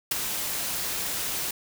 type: noise with ADSR envelope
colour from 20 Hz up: white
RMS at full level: -22 dBFS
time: 0.11-1.51 s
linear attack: 6 ms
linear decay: 15 ms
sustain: -8 dB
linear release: 4 ms
effects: none